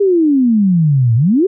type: exponential two-way sweep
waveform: sine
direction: down then up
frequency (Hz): 413 to 110.3 to 413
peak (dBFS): -8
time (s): 0-1.47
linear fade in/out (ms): 10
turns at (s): 1.15
effects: none